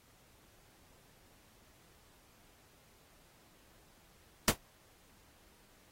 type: noise with exponential decay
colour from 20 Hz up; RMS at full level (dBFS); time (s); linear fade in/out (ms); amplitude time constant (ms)
pink; -20; 4.48-4.57; 1; 18
effects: pink hiss -65 dBFS RMS until 5.91 s + AAC 48 kbps

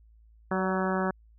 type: harmonic tone with a mistuned harmonic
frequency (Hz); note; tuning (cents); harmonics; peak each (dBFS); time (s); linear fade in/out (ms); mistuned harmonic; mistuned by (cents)
187.7; F#3; +25; 1 / 2 / 3 / 4 / 5 / 6 / 7 / 8 / 9; -29 / -32 / -34 / -35 / -36 / -37 / -37 / -38 / -39; 0.51-1.11; 5; 3; +21
effects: added 55 Hz sine -54 dBFS peak until 1.38 s

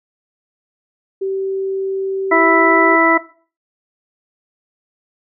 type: tone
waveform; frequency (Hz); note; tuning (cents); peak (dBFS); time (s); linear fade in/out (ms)
sine; 386.2; G4; -26; -17; 1.21-2.96; 10
type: harmonic tone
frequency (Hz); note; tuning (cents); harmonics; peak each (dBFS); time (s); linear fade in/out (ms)
329.9; E4; +1; 1 / 2 / 3 / 4 / 6; -16 / -15 / -17 / -17 / -15; 2.31-3.18; 10
effects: noise-tail reverb RT60 0.4 s tail -17 dB re dry

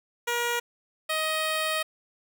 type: tone pair in turn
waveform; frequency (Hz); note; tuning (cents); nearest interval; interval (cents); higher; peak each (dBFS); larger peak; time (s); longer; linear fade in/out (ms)
10% pulse; 476.6 / 628.1; A#4 / D#5; +38 / +16; perfect fourth; 478; second; -17; neither; 0.27-0.6 / 1.09-1.83; second; 10
effects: none

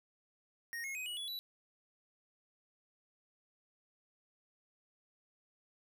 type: tone with pitch steps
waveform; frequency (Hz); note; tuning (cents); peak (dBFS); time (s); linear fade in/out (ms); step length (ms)
square; 1862 / 2164 / 2514 / 2922 / 3395 / 3945; A#6 / C#7 / D#7 / F#7 / G#7 / B7; -2 / -42 / +17 / -22 / +37 / -3; -40; 0.73-1.39; 0; 110
effects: none

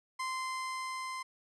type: tone with level ramp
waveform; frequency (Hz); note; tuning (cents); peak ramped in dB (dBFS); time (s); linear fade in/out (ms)
30% pulse; 1039; C6; -12; -31 to -35; 0.19-1.23; 10
effects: resampled to 24000 Hz

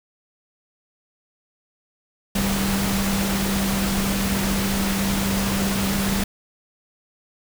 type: tone in noise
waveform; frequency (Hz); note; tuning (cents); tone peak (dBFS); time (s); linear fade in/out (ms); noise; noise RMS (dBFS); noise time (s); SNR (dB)
sine; 196; G3; 0; -22; 2.35-6.24; 5; pink; -25; 2.35-6.24; 0
effects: none

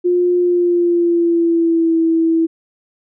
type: tone with pitch glide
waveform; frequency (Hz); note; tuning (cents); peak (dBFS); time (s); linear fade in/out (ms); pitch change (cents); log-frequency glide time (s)
sine; 355.2 to 327.6; F4 to E4; +29 to -11; -11; 0.04-2.47; 20; -140; 0.38-1.97
effects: none

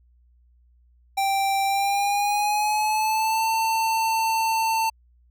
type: tone with pitch glide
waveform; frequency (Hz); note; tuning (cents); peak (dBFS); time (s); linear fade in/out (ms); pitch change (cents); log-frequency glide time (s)
square; 784 to 895.4; G5 to A5; 0 to +30; -21; 1.17-4.9; 10; +230; 1.65-3.47
effects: added 60 Hz sine -55 dBFS peak until 5.3 s

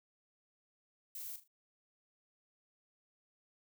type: noise with echo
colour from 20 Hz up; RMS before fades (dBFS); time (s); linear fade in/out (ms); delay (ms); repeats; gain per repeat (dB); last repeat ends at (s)
violet; -45; 1.15-1.36; 2; 39; 3; -10; 1.477
effects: none

